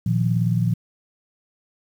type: chord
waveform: sine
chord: Bb suspended fourth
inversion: none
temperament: just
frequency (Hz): 116.54 / 155.39 / 174.81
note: Bb2 / Eb3 / F3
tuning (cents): 0 / -2 / +2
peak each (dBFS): -20 / -25 / -22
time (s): 0.06-0.74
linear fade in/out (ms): 5
effects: 8-bit